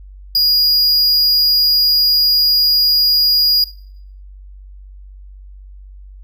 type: tone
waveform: square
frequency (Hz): 4876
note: D#8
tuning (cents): -36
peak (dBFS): -11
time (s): 0.35-3.64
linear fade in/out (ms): 2
effects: noise-tail reverb RT60 0.6 s tail -17 dB re dry + added 48 Hz sine -34 dBFS peak until 6.23 s